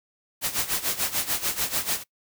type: noise with tremolo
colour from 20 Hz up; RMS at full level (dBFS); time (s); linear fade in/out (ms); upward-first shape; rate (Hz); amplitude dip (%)
white; -24; 0.41-2.04; 50; sine; 6.8; 80
effects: noise-tail reverb RT60 0.1 s tail -21 dB re dry